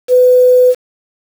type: tone with quantisation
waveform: sine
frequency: 501 Hz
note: B4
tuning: 25 cents sharp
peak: -4 dBFS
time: 0.08-0.75 s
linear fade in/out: 50 ms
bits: 5
effects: none